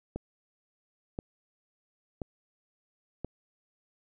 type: click train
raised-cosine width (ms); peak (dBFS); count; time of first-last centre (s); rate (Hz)
2; -21; 4; 0.16-3.246; 0.972
effects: none